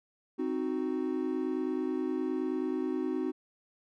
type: chord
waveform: triangle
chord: C diminished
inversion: none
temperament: equal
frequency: 261.6 / 311.1 / 370 Hz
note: C4 / Eb4 / Gb4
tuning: 0 / 0 / 0 cents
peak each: -32 dBFS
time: 0.38-3.32 s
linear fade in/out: 20 ms
effects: none